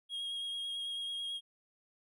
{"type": "tone with vibrato", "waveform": "triangle", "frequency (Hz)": 3271, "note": "G#7", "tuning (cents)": -27, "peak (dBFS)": -35, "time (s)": [0.09, 1.41], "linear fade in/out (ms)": 50, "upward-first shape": "triangle", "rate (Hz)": 9.1, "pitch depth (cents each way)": 19, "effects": []}